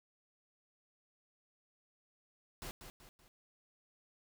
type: noise with echo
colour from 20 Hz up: pink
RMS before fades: -45 dBFS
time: 2.62-2.71 s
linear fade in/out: 0 ms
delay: 190 ms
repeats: 3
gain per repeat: -7 dB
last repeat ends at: 3.28 s
effects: none